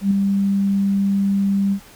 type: tone with ADSR envelope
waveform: sine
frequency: 197.7 Hz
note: G3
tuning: 15 cents sharp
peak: -11 dBFS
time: 0.01-1.8 s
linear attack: 100 ms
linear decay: 3 ms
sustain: -4 dB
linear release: 79 ms
effects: pink hiss -45 dBFS RMS until 1.95 s